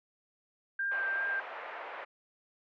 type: tone with vibrato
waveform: sine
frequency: 1585 Hz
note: G6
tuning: 19 cents sharp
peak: -30 dBFS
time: 0.79-1.4 s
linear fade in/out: 5 ms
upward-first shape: sine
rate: 2.7 Hz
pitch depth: 14 cents each way
type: band-pass noise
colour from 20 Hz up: pink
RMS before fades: -43 dBFS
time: 0.91-2.05 s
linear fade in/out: 10 ms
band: 550 to 2200 Hz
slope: 24 dB/octave
effects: none